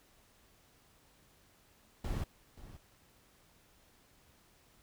brown noise with echo, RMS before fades -36 dBFS, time 2.04-2.24 s, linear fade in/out 5 ms, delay 530 ms, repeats 1, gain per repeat -15 dB, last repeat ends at 2.77 s, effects pink hiss -66 dBFS RMS until 4.82 s

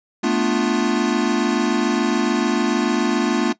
square chord, B half-diminished seventh, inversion third, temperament equal, 220 / 246.9 / 293.7 / 349.2 Hz, A3 / B3 / D4 / F4, 0 / 0 / 0 / 0 cents, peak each -23 dBFS, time 0.23-3.53 s, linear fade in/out 10 ms, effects noise-tail reverb RT60 0.1 s tail -17 dB re dry + resampled to 16000 Hz

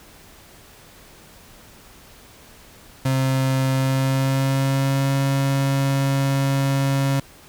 35% pulse tone with pitch glide, 132.6 to 137.12 Hz, C3 to C#3, +23 to -18 cents, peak -16 dBFS, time 3.05-7.2 s, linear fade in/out 5 ms, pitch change +59 cents, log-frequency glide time 3.71-5.15 s, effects pink hiss -47 dBFS RMS until 7.48 s

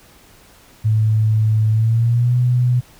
sine tone with pitch glide, 109 to 123.77 Hz, A2 to B2, -16 to +4 cents, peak -12 dBFS, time 0.84-2.81 s, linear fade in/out 20 ms, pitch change +220 cents, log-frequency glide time 1.71-2.36 s, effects pink hiss -48 dBFS RMS until 2.99 s

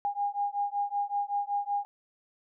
sine beating tone pair, 810 / 815.3 Hz, G#5 / G#5, -43 / -32 cents, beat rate 5.3 Hz, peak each -31 dBFS, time 0.05-1.85 s, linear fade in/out 0 ms, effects none

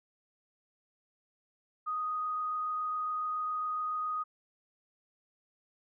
sine tone with frequency modulation, 1244.5 Hz, D#6, in tune, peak -31 dBFS, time 1.86-4.24 s, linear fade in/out 20 ms, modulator 27.2 Hz, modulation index 0.36, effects none

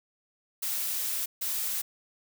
blue noise bursts at uneven times, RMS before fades -31 dBFS, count 2, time 0.62-1.26 / 1.41-1.82 s, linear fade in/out 10 ms, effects none

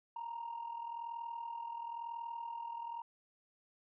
sine tone with amplitude modulation, 932.3 Hz, A#5, in tune, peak -36 dBFS, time 0.16-3.02 s, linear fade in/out 5 ms, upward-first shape sine, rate 41 Hz, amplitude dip 70%, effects tanh soft clip ceiling -36 dBFS

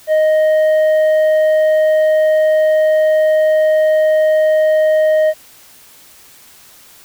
sine tone with tanh clipping, 622.3 Hz, D#5, in tune, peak -10 dBFS, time 0.07-5.34 s, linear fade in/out 50 ms, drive 5 dB, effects white hiss -43 dBFS RMS until 7.04 s

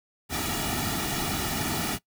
pink noise with comb filter, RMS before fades -29 dBFS, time 0.29-1.99 s, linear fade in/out 50 ms, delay 1.9 ms, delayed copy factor -0.7, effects noise-tail reverb RT60 0.1 s tail -20 dB re dry

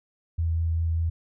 sine tone with vibrato, 82.41 Hz, E2, in tune, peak -22 dBFS, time 0.38-1.1 s, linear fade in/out 10 ms, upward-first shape sine, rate 5.1 Hz, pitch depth 11 cents each way, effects none

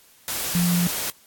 sine tone in noise, 174.61 Hz, F3, in tune, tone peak -18 dBFS, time 0.55-0.87 s, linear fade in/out 0 ms, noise white, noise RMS -27 dBFS, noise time 0.28-1.1 s, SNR +6 dB, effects white hiss -54 dBFS RMS until 1.26 s + AAC 64 kbps

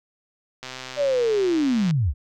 click train, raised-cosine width 0.2 ms, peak -17 dBFS, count 166, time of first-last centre 0.63-1.909 s, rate 129 Hz
sine linear sweep, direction down, 597 to 56.8 Hz, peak -18 dBFS, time 0.96-2.14 s, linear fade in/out 50 ms
effects none

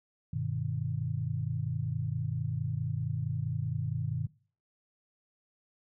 sine chord, G augmented, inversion none, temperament just, 98 / 122.5 / 153.12 Hz, G2 / B2 / D#3, 0 / -14 / -27 cents, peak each -36 / -34 / -34 dBFS, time 0.33-4.27 s, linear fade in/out 5 ms, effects noise-tail reverb RT60 0.4 s tail -20 dB re dry

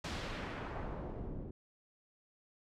pink noise with low-pass filter sweep, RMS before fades -42 dBFS, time 0.04-1.51 s, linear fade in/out 5 ms, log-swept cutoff 5600 to 300 Hz, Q 0.89, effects none

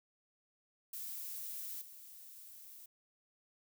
violet noise with level steps, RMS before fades -44 / -54 dBFS, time 0.93-2.86 s, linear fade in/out 5 ms, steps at 1.81 s, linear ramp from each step 10 ms, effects none

